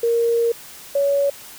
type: tone pair in turn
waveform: sine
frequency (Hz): 466.2 / 562.1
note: A#4 / C#5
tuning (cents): 0 / +24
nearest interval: minor third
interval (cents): 324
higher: second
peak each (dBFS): -15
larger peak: neither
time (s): 0.03-0.52 / 0.95-1.3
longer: first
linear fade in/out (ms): 5
effects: white hiss -40 dBFS RMS until 1.58 s